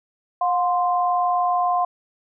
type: tone pair together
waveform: sine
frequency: 716 / 1043 Hz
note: F5 / C6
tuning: +43 / -6 cents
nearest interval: perfect fifth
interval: 651 cents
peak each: -19 / -22 dBFS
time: 0.41-1.85 s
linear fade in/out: 5 ms
effects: none